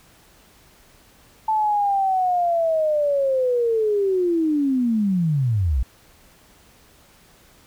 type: linear sweep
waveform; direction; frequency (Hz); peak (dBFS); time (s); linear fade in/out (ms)
sine; down; 880 to 55; -17; 1.48-5.83; 5
effects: pink hiss -53 dBFS RMS until 7.66 s